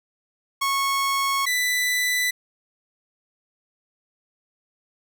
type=tone pair in turn; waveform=sawtooth; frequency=1100 / 1988.5 Hz; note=C#6 / B6; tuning=-14 / +11 cents; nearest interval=minor seventh; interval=1025 cents; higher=second; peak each=-17 dBFS; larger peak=neither; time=0.61-1.46 / 1.46-2.31 s; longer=neither; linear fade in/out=10 ms; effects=none